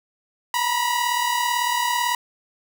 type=tone pair together; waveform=sawtooth; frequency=942 / 980 Hz; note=A#5 / B5; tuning=+18 / -14 cents; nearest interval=minor second; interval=68 cents; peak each=-21 / -18 dBFS; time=0.54-2.15 s; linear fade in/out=2 ms; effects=none